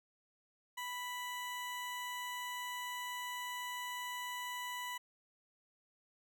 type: tone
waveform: 20% pulse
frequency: 987.8 Hz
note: B5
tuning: in tune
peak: -35 dBFS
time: 0.77-4.98 s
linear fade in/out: 10 ms
effects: none